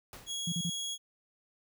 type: noise with exponential decay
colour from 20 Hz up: pink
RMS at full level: -45 dBFS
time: 0.13-0.54 s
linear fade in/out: 1 ms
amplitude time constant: 87 ms
type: tone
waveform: 25% pulse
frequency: 3322 Hz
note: G#7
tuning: in tune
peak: -31 dBFS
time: 0.26-0.98 s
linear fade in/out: 50 ms
type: tone bursts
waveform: sine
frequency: 170 Hz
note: F3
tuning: 46 cents flat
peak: -31 dBFS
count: 3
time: 0.47-0.699 s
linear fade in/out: 5 ms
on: 53 ms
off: 35 ms
effects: none